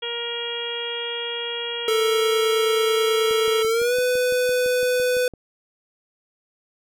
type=harmonic tone; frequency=471.4 Hz; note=A#4; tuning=19 cents sharp; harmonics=1 / 2 / 3 / 4 / 5 / 6 / 7; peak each=-31 / -38 / -38 / -38 / -38 / -34 / -29 dBFS; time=0.02-3.63 s; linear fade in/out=10 ms
type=tone with pitch glide; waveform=square; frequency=442.1 to 499.1 Hz; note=A4 to B4; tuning=+8 to +18 cents; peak=-19 dBFS; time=1.88-5.28 s; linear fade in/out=2 ms; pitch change=+210 cents; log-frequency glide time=3.66-3.95 s
type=click train; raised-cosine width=2 ms; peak=-26 dBFS; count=13; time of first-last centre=3.31-5.337 s; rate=5.92 Hz
effects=none